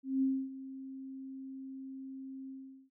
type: tone with ADSR envelope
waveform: sine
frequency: 266.4 Hz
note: C4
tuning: 31 cents sharp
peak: -26 dBFS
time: 0.03-2.9 s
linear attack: 190 ms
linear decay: 270 ms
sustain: -16 dB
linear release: 410 ms
effects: none